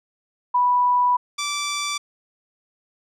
sine / 10% pulse tone pair in turn, 985 / 1165.6 Hz, B5 / D6, -5 / -13 cents, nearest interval minor third, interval 292 cents, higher second, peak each -15 dBFS, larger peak neither, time 0.54-1.17 / 1.38-1.98 s, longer first, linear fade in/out 10 ms, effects low-pass 10000 Hz 12 dB/octave

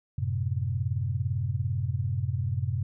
sine chord, F# diminished, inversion none, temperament equal with one note detuned, 92.5 / 110 / 130.36 Hz, F#2 / A2 / C3, 0 / 0 / -6 cents, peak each -30 / -31 / -30 dBFS, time 0.18-2.83 s, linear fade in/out 5 ms, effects none

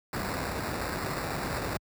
pink noise with sample-and-hold, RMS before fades -32 dBFS, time 0.13-1.77 s, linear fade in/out 2 ms, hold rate 3150 Hz, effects high-pass 60 Hz 12 dB/octave

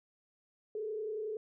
sine tone with frequency modulation, 430 Hz, A4, 40 cents flat, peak -35 dBFS, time 0.75-1.37 s, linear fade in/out 2 ms, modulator 31 Hz, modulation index 0.63, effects none

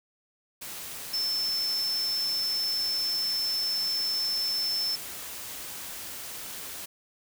sine tone in noise, 5300 Hz, E8, 9 cents sharp, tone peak -26 dBFS, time 1.13-4.96 s, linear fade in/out 10 ms, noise white, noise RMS -39 dBFS, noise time 0.61-6.86 s, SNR +10 dB, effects none

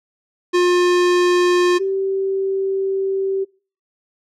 square / sine tone pair in turn, 355.9 / 387.1 Hz, F4 / G4, +33 / -22 cents, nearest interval minor second, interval 145 cents, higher second, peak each -13 / -17 dBFS, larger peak first, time 0.53-1.79 / 1.79-3.45 s, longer second, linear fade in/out 20 ms, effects noise-tail reverb RT60 0.4 s tail -25 dB re dry + low-pass 6000 Hz 12 dB/octave

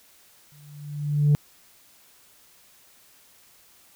sine tone with exponential growth, 146.83 Hz, D3, in tune, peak -11 dBFS, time 0.52-1.35 s, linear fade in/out 0 ms, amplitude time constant 180 ms, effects tanh soft clip ceiling -13 dBFS + white hiss -56 dBFS RMS until 3.95 s

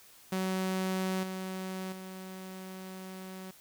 sawtooth tone with level steps, 187.8 Hz, F#3, 26 cents sharp, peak -26 / -32 / -38 dBFS, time 0.32-3.51 s, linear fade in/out 5 ms, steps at 1.23 / 1.92 s, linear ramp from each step 5 ms, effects white hiss -57 dBFS RMS until 3.6 s

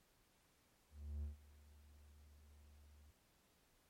triangle tone with ADSR envelope, 73.42 Hz, D2, in tune, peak -39 dBFS, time 0.9-3.11 s, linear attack 330 ms, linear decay 130 ms, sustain -21 dB, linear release 3 ms, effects pink hiss -75 dBFS RMS until 3.89 s + MP3 64 kbps

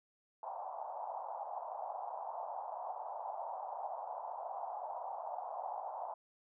pink band-pass noise, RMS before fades -43 dBFS, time 0.43-6.14 s, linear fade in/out 2 ms, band 670 to 930 Hz, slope 48 dB/octave, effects none

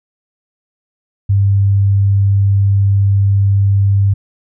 sine tone, 99.2 Hz, G2, 21 cents sharp, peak -8 dBFS, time 1.29-4.14 s, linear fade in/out 10 ms, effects none

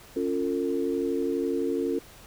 sine chord, Db augmented, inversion none, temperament equal with one note detuned, 277.2 / 349.2 / 451.6 Hz, Db4 / F4 / A4, 0 / 0 / +45 cents, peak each -29 dBFS, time 0.16-1.99 s, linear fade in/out 5 ms, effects pink hiss -50 dBFS RMS until 2.26 s

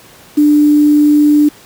sine tone with quantisation, 296.5 Hz, D4, 17 cents sharp, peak -5 dBFS, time 0.37-1.49 s, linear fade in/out 10 ms, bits 5, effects pink hiss -40 dBFS RMS until 1.65 s + high-pass 80 Hz 12 dB/octave

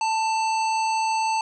harmonic tone with a mistuned harmonic, 886 Hz, A5, 12 cents sharp, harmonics 1 / 3 / 5 / 7 / 9, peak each -21 / -31 / -35 / -38 / -40 dBFS, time 0.01-1.41 s, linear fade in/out 2 ms, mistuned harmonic 5, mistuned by +24 cents, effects none

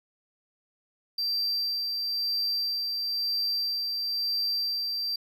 triangle tone with tremolo, 4699 Hz, D8, in tune, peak -24 dBFS, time 1.18-5.16 s, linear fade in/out 5 ms, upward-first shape sine, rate 1 Hz, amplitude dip 30%, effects none

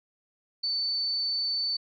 sine tone, 4516 Hz, C#8, 31 cents sharp, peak -26 dBFS, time 0.63-1.77 s, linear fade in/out 10 ms, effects none

